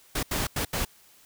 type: noise bursts at uneven times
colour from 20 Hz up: pink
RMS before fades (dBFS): -28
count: 4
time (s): 0.15-0.23 / 0.31-0.47 / 0.56-0.65 / 0.73-0.85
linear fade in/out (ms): 5
effects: white hiss -57 dBFS RMS until 1.25 s